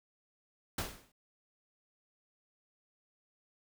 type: noise with exponential decay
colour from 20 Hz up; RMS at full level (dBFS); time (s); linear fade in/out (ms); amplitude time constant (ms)
pink; -33; 0.78-1.12; 5; 72
effects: none